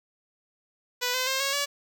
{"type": "tone with pitch steps", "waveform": "5% pulse", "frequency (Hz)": [493.9, 511.9, 530.6, 549.9, 570], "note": ["B4", "C5", "C5", "C#5", "C#5"], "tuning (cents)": [0, -38, 24, -14, 48], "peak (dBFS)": -14, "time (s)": [1.01, 1.66], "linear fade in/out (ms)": 20, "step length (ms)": 130, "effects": []}